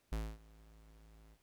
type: tone with ADSR envelope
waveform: square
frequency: 54.2 Hz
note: A1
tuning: 25 cents flat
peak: -35 dBFS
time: 0.12-1.38 s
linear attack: 4 ms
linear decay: 250 ms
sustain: -24 dB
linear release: 53 ms
effects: pink hiss -75 dBFS RMS until 1.42 s